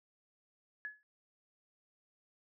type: tone with exponential decay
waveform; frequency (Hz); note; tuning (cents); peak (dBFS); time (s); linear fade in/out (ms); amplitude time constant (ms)
sine; 1700; G#6; +40; -36; 0.85-1.03; 0; 38
effects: none